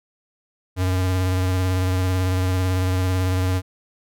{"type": "tone with vibrato", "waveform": "square", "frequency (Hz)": 92.4, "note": "F#2", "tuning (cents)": -2, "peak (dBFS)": -19, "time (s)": [0.76, 3.62], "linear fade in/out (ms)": 50, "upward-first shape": "triangle", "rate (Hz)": 18, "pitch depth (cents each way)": 32, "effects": []}